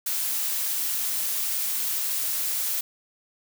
blue noise, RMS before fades -27 dBFS, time 0.06-2.81 s, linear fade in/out 5 ms, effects none

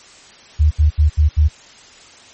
sine tone bursts, 75.7 Hz, D#2, 47 cents flat, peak -8 dBFS, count 5, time 0.59-1.486 s, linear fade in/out 20 ms, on 120 ms, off 74 ms, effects white hiss -43 dBFS RMS until 2.33 s + MP3 32 kbps

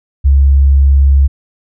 sine tone, 68.9 Hz, C#2, 10 cents flat, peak -4 dBFS, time 0.24-1.28 s, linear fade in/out 20 ms, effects none

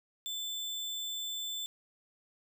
sine tone with sample-and-hold, 3520 Hz, A7, in tune, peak -35 dBFS, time 0.26-1.66 s, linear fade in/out 0 ms, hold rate 11025 Hz, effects none

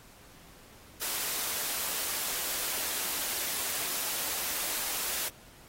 white high-pass noise, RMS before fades -33 dBFS, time 1.01-5.29 s, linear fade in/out 10 ms, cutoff 280 Hz, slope 12 dB/octave, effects pink hiss -55 dBFS RMS until 5.68 s + AAC 48 kbps

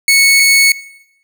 sawtooth tone pair in turn, 2208 / 2208 Hz, C#7 / C#7, -7 / -7 cents, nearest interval unison, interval 0 cents, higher neither, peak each -3 dBFS, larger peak neither, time 0.08-0.4 / 0.4-0.72 s, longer neither, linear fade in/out 2 ms, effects noise-tail reverb RT60 0.8 s tail -18 dB re dry

